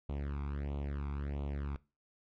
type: tone with flanger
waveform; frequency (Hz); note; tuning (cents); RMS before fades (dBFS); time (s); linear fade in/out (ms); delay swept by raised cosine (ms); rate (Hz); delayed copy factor
sawtooth; 71; C#2; +42; -38; 0.09-1.76; 0; 0.29 to 0.86; 1.5; +0.9
effects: noise-tail reverb RT60 0.3 s tail -20 dB re dry + low-pass 2000 Hz 12 dB/octave